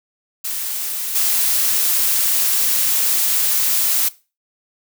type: noise with level steps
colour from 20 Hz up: blue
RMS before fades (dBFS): -24 / -17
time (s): 0.44-4.09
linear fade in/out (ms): 10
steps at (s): 1.15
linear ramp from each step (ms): 5
effects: noise-tail reverb RT60 0.3 s tail -19 dB re dry